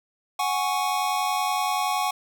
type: chord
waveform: square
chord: F# suspended second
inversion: none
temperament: equal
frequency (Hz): 740 / 830.6 / 1108.7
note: F#5 / G#5 / C#6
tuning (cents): 0 / 0 / 0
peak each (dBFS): -28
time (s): 0.39-2.11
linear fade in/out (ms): 5
effects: none